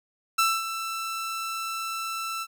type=tone with ADSR envelope; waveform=sawtooth; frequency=1332 Hz; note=E6; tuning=18 cents sharp; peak=-15 dBFS; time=0.38-2.47 s; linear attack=10 ms; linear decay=230 ms; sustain=-11 dB; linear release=50 ms; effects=none